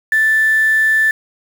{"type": "tone with quantisation", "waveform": "sine", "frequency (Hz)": 1760, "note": "A6", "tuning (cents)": 0, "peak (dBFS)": -10, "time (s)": [0.12, 1.11], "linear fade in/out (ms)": 2, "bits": 5, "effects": []}